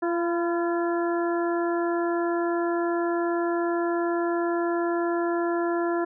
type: harmonic tone with a mistuned harmonic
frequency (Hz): 342.8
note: F4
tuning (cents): -32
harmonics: 1 / 2 / 3 / 4 / 5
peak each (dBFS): -24 / -30 / -34 / -35 / -37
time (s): 0.02-6.05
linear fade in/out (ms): 10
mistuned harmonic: 3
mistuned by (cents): -32
effects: none